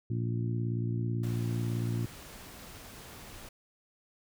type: harmonic tone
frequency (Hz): 58.1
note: A#1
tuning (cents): -5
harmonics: 2 / 3 / 4 / 5 / 6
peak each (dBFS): -30 / -39 / -40 / -42 / -42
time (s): 0.1-2.06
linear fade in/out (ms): 5
type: noise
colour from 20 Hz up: pink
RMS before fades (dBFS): -48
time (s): 1.23-3.49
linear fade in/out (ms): 5
effects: none